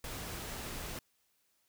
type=noise; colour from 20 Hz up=pink; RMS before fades=-42 dBFS; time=0.04-0.99 s; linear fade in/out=2 ms; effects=white hiss -75 dBFS RMS until 1.68 s